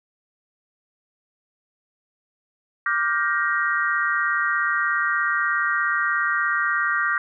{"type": "chord", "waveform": "sine", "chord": "G minor seventh", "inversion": "second", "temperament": "just", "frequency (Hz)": [1176, 1411.2, 1568, 1881.6], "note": ["D6", "F6", "G6", "Bb6"], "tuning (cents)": [2, 18, 0, 16], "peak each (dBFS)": -25, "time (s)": [2.86, 7.18], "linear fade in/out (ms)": 2, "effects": []}